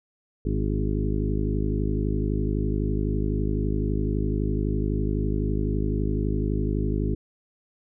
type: harmonic tone with a mistuned harmonic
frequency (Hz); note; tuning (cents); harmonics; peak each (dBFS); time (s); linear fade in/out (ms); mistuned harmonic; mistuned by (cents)
51.91; G#1; 0; 1 / 2 / 3 / 4 / 5 / 6 / 7 / 8; -26 / -29 / -31 / -32 / -33 / -34 / -34 / -35; 0.45-7.15; 5; 6; -24
effects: none